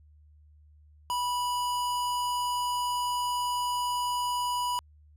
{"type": "tone", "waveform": "square", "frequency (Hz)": 981, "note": "B5", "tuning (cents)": -12, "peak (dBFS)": -28, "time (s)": [1.1, 4.79], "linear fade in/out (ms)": 0, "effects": ["added 75 Hz sine -54 dBFS peak until 5.16 s", "resampled to 32000 Hz"]}